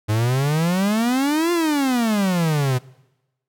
45% pulse exponential two-way sweep, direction up then down, 103.83 to 352.2 to 123.4 Hz, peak -17 dBFS, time 0.08-2.79 s, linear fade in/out 20 ms, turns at 1.52 s, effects noise-tail reverb RT60 1.0 s tail -23 dB re dry

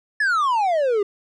triangle exponential sweep, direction down, 1764 to 392 Hz, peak -15 dBFS, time 0.2-1.03 s, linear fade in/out 5 ms, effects resampled to 22050 Hz

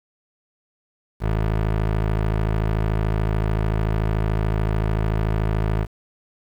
20% pulse tone, 53.6 Hz, A1, 45 cents flat, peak -14 dBFS, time 1.2-5.87 s, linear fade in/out 50 ms, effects low-pass 2000 Hz 12 dB/octave + 7-bit

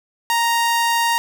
sawtooth tone, 932.3 Hz, A#5, in tune, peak -12 dBFS, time 0.3-1.18 s, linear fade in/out 0 ms, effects none

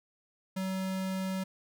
square tone, 189.3 Hz, F#3, 40 cents sharp, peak -32 dBFS, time 0.56-1.44 s, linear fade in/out 10 ms, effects none

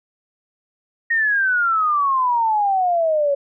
sine exponential sweep, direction down, 1873 to 554.4 Hz, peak -15 dBFS, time 1.1-3.35 s, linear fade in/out 10 ms, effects none

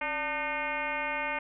sine tone with frequency modulation, 1518 Hz, F#6, 44 cents sharp, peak -29 dBFS, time 0.01-1.39 s, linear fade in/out 5 ms, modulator 311 Hz, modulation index 3.2, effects none

